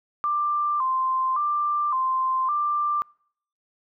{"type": "tone with vibrato", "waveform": "sine", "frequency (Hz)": 1111, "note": "C#6", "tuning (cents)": 4, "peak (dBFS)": -21, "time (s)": [0.24, 3.02], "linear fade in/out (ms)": 0, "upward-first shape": "square", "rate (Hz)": 0.89, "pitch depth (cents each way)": 110, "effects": ["noise-tail reverb RT60 0.6 s tail -26 dB re dry"]}